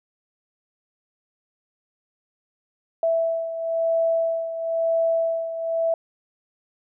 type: beating tone pair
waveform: sine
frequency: 659.3 / 660.3 Hz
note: E5 / E5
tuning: 0 / +3 cents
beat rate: 1 Hz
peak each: -21 / -27 dBFS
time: 3.03-5.94 s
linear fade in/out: 2 ms
effects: none